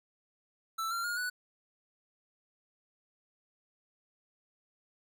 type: tone with pitch steps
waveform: square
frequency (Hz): 1325 / 1374.9 / 1426.7 / 1480.4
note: E6 / F6 / F6 / F#6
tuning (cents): +9 / -27 / +37 / 0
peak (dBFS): -33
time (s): 0.78-1.3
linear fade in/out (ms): 10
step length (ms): 130
effects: none